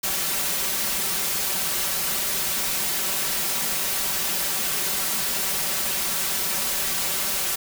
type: noise with comb filter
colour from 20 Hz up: white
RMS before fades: -25 dBFS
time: 0.03-7.56 s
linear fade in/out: 10 ms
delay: 5.2 ms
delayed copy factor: +0.65
effects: none